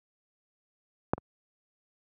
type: clicks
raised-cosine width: 1 ms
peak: -9 / -26 dBFS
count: 2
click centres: 1.135 / 1.18 s
effects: high-pass 80 Hz 12 dB/octave